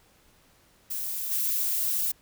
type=noise with level steps; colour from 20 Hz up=violet; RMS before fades=-32 / -27 dBFS; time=0.9-2.12 s; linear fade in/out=10 ms; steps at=1.31 s; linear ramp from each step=5 ms; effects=pink hiss -61 dBFS RMS until 2.21 s